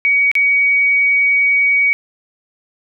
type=tone with dropouts; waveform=sine; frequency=2255 Hz; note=C#7; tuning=29 cents sharp; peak=-10 dBFS; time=0.05-1.93 s; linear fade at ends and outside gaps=0 ms; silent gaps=0.315-0.353 s; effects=none